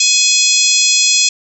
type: harmonic tone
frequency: 842 Hz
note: G#5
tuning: 24 cents sharp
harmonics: 3 / 4 / 5 / 6 / 7 / 8 / 9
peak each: -17 / -17 / -17 / -17 / -17 / -17 / -17 dBFS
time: 0-1.29 s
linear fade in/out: 5 ms
effects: none